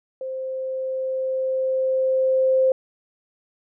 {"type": "tone with level ramp", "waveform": "sine", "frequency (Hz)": 523.3, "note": "C5", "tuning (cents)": 0, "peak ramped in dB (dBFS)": [-27, -14], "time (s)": [0.21, 2.72], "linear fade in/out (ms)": 2, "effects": []}